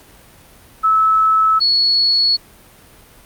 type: tone pair in turn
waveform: sine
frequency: 1302 / 4379 Hz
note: E6 / C#8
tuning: -22 / -22 cents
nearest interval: octave + major sixth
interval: 2100 cents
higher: second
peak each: -10 / -11 dBFS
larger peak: first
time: 0.83-1.6 / 1.6-2.37 s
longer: neither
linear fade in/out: 20 ms
effects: pink hiss -45 dBFS RMS until 3.25 s + Opus 48 kbps